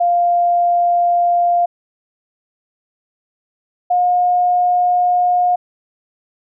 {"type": "tone pair in turn", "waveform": "sine", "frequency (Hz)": [698.5, 716.1], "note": ["F5", "F5"], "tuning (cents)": [0, 43], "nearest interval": "unison", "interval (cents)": 43, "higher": "second", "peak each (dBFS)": -11, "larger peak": "neither", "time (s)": [[0, 1.66], [3.9, 5.56]], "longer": "neither", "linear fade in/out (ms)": 10, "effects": []}